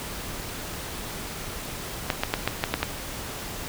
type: clicks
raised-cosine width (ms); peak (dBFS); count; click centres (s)
0.3; -6; 7; 2.102 / 2.235 / 2.339 / 2.476 / 2.639 / 2.74 / 2.83
effects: pink hiss -35 dBFS RMS until 3.68 s